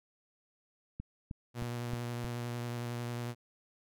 click train, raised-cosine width 5 ms, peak -27 dBFS, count 5, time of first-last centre 1-2.246 s, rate 3.21 Hz
sawtooth tone with vibrato, 119.9 Hz, A#2, 49 cents sharp, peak -32 dBFS, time 1.54-3.35 s, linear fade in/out 50 ms, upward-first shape sine, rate 11 Hz, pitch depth 16 cents each way
effects none

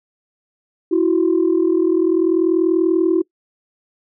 sine tone pair together, 329.6 / 370 Hz, E4 / F#4, 0 / 0 cents, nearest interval major second, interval 200 cents, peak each -14 / -15 dBFS, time 0.91-3.22 s, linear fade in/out 10 ms, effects noise-tail reverb RT60 0.1 s tail -23 dB re dry + tanh soft clip ceiling -7 dBFS

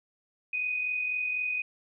sine tone pair together, 2449 / 2493 Hz, D#7 / D#7, -28 / +3 cents, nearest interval unison, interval 31 cents, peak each -39 / -28 dBFS, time 0.53-1.62 s, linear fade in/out 5 ms, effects none

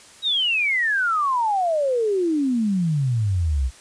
sine exponential sweep, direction down, 3878 to 60.6 Hz, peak -18 dBFS, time 0.22-3.71 s, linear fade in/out 50 ms, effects white hiss -47 dBFS RMS until 3.8 s + resampled to 22050 Hz

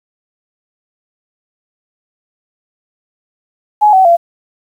sine tone with pitch steps, 841 / 758 / 683.1 Hz, G#5 / F#5 / F5, +22 / +42 / -38 cents, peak -4 dBFS, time 3.81-4.17 s, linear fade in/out 20 ms, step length 120 ms, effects 7-bit

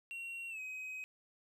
triangle tone with pitch glide, 2740 to 2527 Hz, F7 to D#7, -34 to +26 cents, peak -40 dBFS, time 0.11-1.04 s, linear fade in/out 0 ms, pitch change -140 cents, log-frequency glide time 0.49-0.6 s, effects none

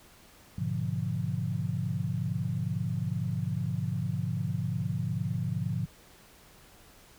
sine chord, G# diminished seventh, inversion none, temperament equal with one note detuned, 103.83 / 123.47 / 145.9 / 174.61 Hz, G#2 / B2 / D3 / F3, 0 / 0 / -11 / 0 cents, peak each -34 dBFS, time 0.58-5.86 s, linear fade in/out 5 ms, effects pink hiss -56 dBFS RMS until 7.18 s

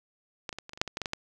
clicks, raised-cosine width 0.2 ms, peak -17 / -21 / -20 / -26 / -25 / -28 / -6 / -19 / -15 / -15 / -14 / -13 dBFS, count 12, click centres 0.492 / 0.528 / 0.586 / 0.694 / 0.734 / 0.775 / 0.815 / 0.877 / 0.971 / 1.017 / 1.058 / 1.134 s, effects none

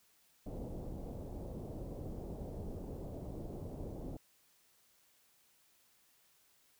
pink low-pass noise, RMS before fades -44 dBFS, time 0.46-4.17 s, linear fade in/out 5 ms, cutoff 630 Hz, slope 24 dB/octave, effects white hiss -70 dBFS RMS until 6.79 s

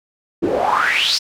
pink noise with band-pass filter sweep, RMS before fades -17 dBFS, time 0.42-1.19 s, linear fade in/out 20 ms, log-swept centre 320 to 5400 Hz, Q 6.8, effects none

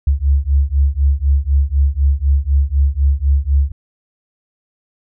sine beating tone pair, 67.9 / 71.9 Hz, C#2 / D2, -35 / -36 cents, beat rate 4 Hz, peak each -14 dBFS, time 0.07-3.72 s, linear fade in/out 5 ms, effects none

